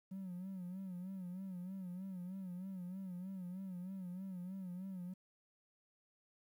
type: tone with vibrato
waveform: triangle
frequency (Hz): 185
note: F#3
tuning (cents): 0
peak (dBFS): -40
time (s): 0.11-5.14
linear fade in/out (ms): 10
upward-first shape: sine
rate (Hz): 3.2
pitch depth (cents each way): 81
effects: tanh soft clip ceiling -38 dBFS + 12-bit